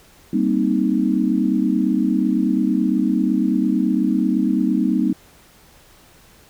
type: chord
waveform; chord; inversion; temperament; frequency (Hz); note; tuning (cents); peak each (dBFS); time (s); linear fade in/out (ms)
sine; C minor seventh; second; equal; 196 / 233.1 / 261.6 / 311.1; G3 / Bb3 / C4 / Eb4; 0 / 0 / 0 / 0; -21; 0.33-5.13; 5
effects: pink hiss -50 dBFS RMS until 6.49 s